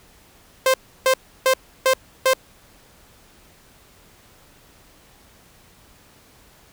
sawtooth tone bursts, 523.3 Hz, C5, in tune, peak -10 dBFS, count 5, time 0.66-2.335 s, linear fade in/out 2 ms, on 79 ms, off 320 ms, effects pink hiss -52 dBFS RMS until 6.72 s

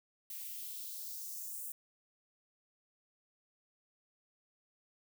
violet noise with high-pass filter sweep, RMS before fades -44 dBFS, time 0.3-1.72 s, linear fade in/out 2 ms, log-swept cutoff 2000 to 8800 Hz, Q 1.9, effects none

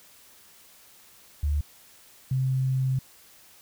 sine tone pair in turn, 73.42 / 131.27 Hz, D2 / C3, 0 / +6 cents, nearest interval minor seventh, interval 1006 cents, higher second, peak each -22 dBFS, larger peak neither, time 1.43-1.61 / 2.31-2.99 s, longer second, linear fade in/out 5 ms, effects white hiss -54 dBFS RMS until 3.61 s

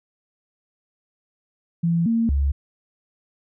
sine tone with pitch steps, 168.4 / 228.9 / 69.8 Hz, E3 / A#3 / C#2, +37 / -31 / +13 cents, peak -17 dBFS, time 1.83-2.52 s, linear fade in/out 10 ms, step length 230 ms, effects none

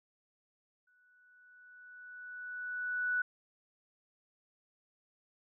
sine tone with exponential growth, 1480 Hz, F#6, in tune, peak -28 dBFS, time 0.87-3.22 s, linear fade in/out 5 ms, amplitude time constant 510 ms, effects none

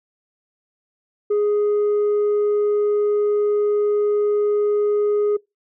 sine tone, 415.3 Hz, G#4, in tune, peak -13 dBFS, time 1.3-5.37 s, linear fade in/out 10 ms, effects noise-tail reverb RT60 0.2 s tail -25 dB re dry + tanh soft clip ceiling -15 dBFS

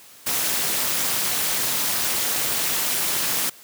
white noise with amplitude modulation, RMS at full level -20 dBFS, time 0.26-3.5 s, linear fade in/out 10 ms, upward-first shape sine, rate 239 Hz, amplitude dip 70%, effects white hiss -47 dBFS RMS until 3.63 s + high-pass 100 Hz 12 dB/octave

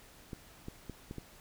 clicks, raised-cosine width 3 ms, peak -28 dBFS, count 5, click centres 0.332 / 0.684 / 0.897 / 1.111 / 1.183 s, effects pink hiss -57 dBFS RMS until 1.4 s

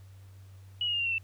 sine tone with pitch steps, 2923 / 2871 / 2820 / 2770 / 2721 / 2673 Hz, F#7 / F7 / F7 / F7 / F7 / E7, -22 / +47 / +16 / -15 / -46 / +23 cents, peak -27 dBFS, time 0.81-1.182 s, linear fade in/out 2 ms, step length 62 ms, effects added 96 Hz sine -48 dBFS peak until 1.23 s + pink hiss -64 dBFS RMS until 1.23 s

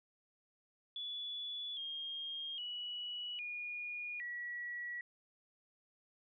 sine tone with pitch steps, 3431 / 3229 / 2935 / 2440 / 1931 Hz, A7 / G#7 / F#7 / D#7 / B6, -44 / -49 / -15 / -34 / -39 cents, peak -40 dBFS, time 0.96-5.01 s, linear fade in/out 2 ms, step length 810 ms, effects none

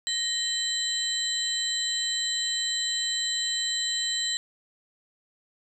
sine tone cluster, 1874 / 3091 / 3993 / 7600 Hz, A#6 / G7 / B7 / A#8, +9 / -25 / +18 / +33 cents, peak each -35 / -33 / -28 / -32 dBFS, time 0.07-4.37 s, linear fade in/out 0 ms, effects none

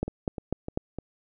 two click trains, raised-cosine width 2 ms, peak -13 / -20 dBFS, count 4 / 4, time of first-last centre 0.03-0.774 / 0.08-0.986 s, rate 4.03 / 3.31 Hz, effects none

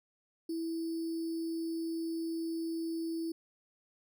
sine tone with sample-and-hold, 328.8 Hz, E4, 4 cents flat, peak -33 dBFS, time 0.49-3.32 s, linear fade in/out 5 ms, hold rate 4900 Hz, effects none

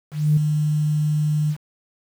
sine tone with ADSR envelope, 151.1 Hz, D3, 50 cents sharp, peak -11 dBFS, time 0.11-1.57 s, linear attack 260 ms, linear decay 6 ms, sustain -6 dB, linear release 72 ms, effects tanh soft clip ceiling -7 dBFS + 7-bit

